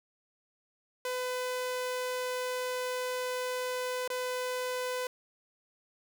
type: tone with dropouts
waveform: sawtooth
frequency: 503 Hz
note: B4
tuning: 32 cents sharp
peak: -28 dBFS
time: 1.05-5.07 s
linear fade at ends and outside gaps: 2 ms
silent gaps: 4.077-4.101 s
effects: none